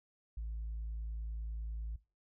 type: tone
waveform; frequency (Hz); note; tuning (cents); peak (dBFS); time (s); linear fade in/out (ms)
sine; 55; A1; 0; -36; 0.37-1.96; 5
effects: noise-tail reverb RT60 0.3 s tail -21 dB re dry + tanh soft clip ceiling -35 dBFS